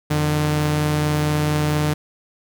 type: tone pair together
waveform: sawtooth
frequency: 87.31 / 150.31 Hz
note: F2 / D3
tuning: 0 / +41 cents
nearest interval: major sixth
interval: 941 cents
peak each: -23 / -14 dBFS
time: 0.1-1.94 s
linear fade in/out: 10 ms
effects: none